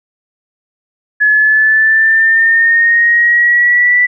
sine exponential sweep, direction up, 1700 to 1975.5 Hz, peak -6 dBFS, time 1.2-4.07 s, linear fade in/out 20 ms, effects none

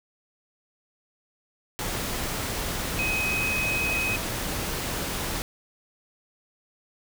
sine tone in noise, 2526 Hz, D#7, 26 cents sharp, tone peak -25 dBFS, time 2.99-4.16 s, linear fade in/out 0 ms, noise pink, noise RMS -30 dBFS, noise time 1.79-5.42 s, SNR +2 dB, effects none

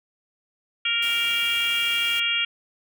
harmonic tone, 466.2 Hz, A#4, in tune, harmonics 3 / 4 / 5 / 6 / 7, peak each -31 / -36 / -26 / -25 / -26 dBFS, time 0.85-2.45 s, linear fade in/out 5 ms
white noise, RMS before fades -38 dBFS, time 1.02-2.2 s, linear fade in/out 5 ms
effects none

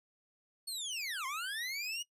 25% pulse linear two-way sweep, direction down then up, 4435 to 1019 to 2912 Hz, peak -33 dBFS, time 0.67-2.03 s, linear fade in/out 10 ms, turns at 1.26 s, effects noise-tail reverb RT60 0.1 s tail -20 dB re dry + resampled to 32000 Hz

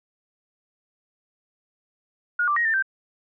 sine tone with pitch steps, 1437 / 1176 / 1881 / 1791 / 1563 Hz, F6 / D6 / A#6 / A6 / G6, +49 / +2 / +15 / +30 / -6 cents, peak -19 dBFS, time 2.39-2.825 s, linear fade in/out 5 ms, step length 87 ms, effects none

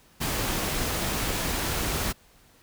pink noise, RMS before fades -28 dBFS, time 0.2-2.13 s, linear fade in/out 20 ms, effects pink hiss -58 dBFS RMS until 2.62 s

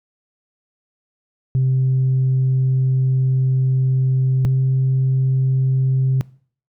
sine tone pair in turn, 130.81 / 131.72 Hz, C3 / C3, 0 / +12 cents, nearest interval unison, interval 12 cents, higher second, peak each -12 dBFS, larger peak neither, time 1.55-4.45 / 4.45-6.21 s, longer first, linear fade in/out 0 ms, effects noise-tail reverb RT60 0.5 s tail -23 dB re dry + tanh soft clip ceiling -11 dBFS

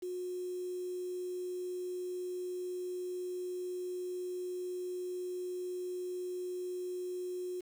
sine tone with quantisation, 362 Hz, F#4, 38 cents flat, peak -36 dBFS, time 0.02-7.61 s, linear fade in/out 10 ms, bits 9, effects none

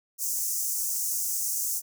pink high-pass noise, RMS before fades -29 dBFS, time 0.18-1.82 s, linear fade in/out 50 ms, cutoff 5900 Hz, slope 48 dB/octave, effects none

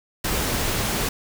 pink noise, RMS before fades -24 dBFS, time 0.24-1.09 s, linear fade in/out 5 ms, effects none

